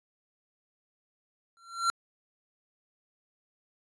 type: tone with exponential growth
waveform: square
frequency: 1365 Hz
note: F6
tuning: 40 cents flat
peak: -22 dBFS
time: 1.57-1.9 s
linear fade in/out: 0 ms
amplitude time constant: 71 ms
effects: resampled to 22050 Hz

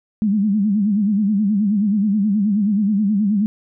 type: tone with vibrato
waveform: sine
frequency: 205.7 Hz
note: G#3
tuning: 16 cents flat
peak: -14 dBFS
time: 0.22-3.46 s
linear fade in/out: 0 ms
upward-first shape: sine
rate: 9.4 Hz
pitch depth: 110 cents each way
effects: none

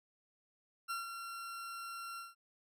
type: tone with ADSR envelope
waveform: 40% pulse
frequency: 1368 Hz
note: F6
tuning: 36 cents flat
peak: -35 dBFS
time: 0.88-2.35 s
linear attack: 26 ms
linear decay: 150 ms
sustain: -7 dB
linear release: 170 ms
effects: none

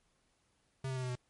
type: tone with pitch steps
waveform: square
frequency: 133.1 / 130.89 / 128.71 / 126.58 / 124.47 Hz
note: C3 / C3 / C3 / B2 / B2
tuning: +30 / +1 / -28 / +43 / +14 cents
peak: -36 dBFS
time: 0.84-1.155 s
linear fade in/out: 5 ms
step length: 63 ms
effects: pink hiss -75 dBFS RMS until 1.29 s + MP3 48 kbps

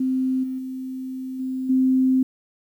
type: tone with level steps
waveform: sine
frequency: 260 Hz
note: C4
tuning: 11 cents flat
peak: -19 / -25 / -28 / -24 / -15 dBFS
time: 0-2.23 s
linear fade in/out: 5 ms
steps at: 0.43 / 0.58 / 1.39 / 1.69 s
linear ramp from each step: 10 ms
effects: 9-bit

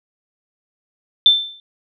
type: tone with exponential decay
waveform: sine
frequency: 3549 Hz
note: A7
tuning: 14 cents sharp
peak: -4 dBFS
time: 1.26-1.6 s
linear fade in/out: 1 ms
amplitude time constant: 73 ms
effects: none

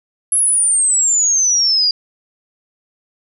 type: exponential sweep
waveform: sine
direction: down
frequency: 10980 to 4773 Hz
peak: -11 dBFS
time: 0.32-1.91 s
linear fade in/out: 2 ms
effects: none

